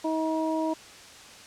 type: harmonic tone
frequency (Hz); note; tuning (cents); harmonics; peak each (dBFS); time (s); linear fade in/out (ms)
318.1; D#4; +38; 1 / 2 / 3; -27 / -30 / -32; 0.04-0.74; 10
effects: white hiss -47 dBFS RMS until 1.46 s + low-pass 7000 Hz 12 dB/octave